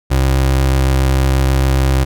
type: tone with vibrato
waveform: 30% pulse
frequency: 66.4 Hz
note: C2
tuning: 26 cents sharp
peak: -8 dBFS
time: 0.1-2.05 s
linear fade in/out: 20 ms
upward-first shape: sine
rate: 7.9 Hz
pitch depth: 11 cents each way
effects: none